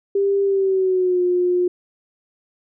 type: tone with pitch glide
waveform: sine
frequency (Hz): 397 to 357.8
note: G4 to F4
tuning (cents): +22 to +42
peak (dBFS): -15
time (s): 0.15-1.68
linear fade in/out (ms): 5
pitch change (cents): -180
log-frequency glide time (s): 0.43-1.22
effects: none